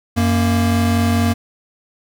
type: tone pair together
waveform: square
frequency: 92.51 / 233.1 Hz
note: F#2 / A#3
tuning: 0 / 0 cents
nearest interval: octave + major third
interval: 1600 cents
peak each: -17 dBFS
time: 0.16-1.34 s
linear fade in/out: 20 ms
effects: none